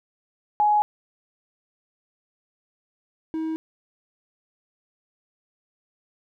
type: tone pair in turn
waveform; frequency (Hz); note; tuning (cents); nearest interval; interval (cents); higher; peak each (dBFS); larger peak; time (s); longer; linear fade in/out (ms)
sine / triangle; 838 / 319.3; G#5 / D#4; +15 / +45; octave + perfect fourth; 1670; first; -16 / -23; first; 0.6-0.82 / 3.34-3.56; neither; 0
effects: none